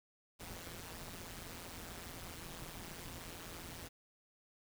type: noise with amplitude modulation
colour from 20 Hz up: pink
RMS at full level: -45 dBFS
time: 0.39-3.89 s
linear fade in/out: 20 ms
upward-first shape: sine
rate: 171 Hz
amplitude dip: 85%
effects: none